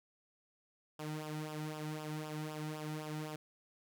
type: tone with flanger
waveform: sawtooth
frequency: 153.6 Hz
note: D#3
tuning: 22 cents flat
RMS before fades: -42 dBFS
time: 0.99-3.36 s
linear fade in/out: 5 ms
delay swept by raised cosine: 0.47 to 1.87 ms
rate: 3.9 Hz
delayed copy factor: -0.7
effects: none